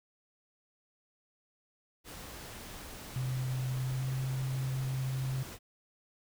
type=noise; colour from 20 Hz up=pink; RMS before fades=-46 dBFS; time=2.04-5.59 s; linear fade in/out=50 ms
type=tone with pitch glide; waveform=sine; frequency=128.5 to 131.5 Hz; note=C3 to C3; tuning=-31 to +9 cents; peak=-31 dBFS; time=3.16-5.43 s; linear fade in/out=2 ms; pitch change=+40 cents; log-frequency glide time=3.77-4.11 s
effects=none